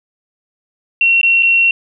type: tone with dropouts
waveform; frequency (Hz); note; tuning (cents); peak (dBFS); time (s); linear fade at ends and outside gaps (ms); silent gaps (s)
sine; 2729; F7; -41; -8; 1.01-1.71; 2; 1.214-1.231 / 1.425-1.43
effects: none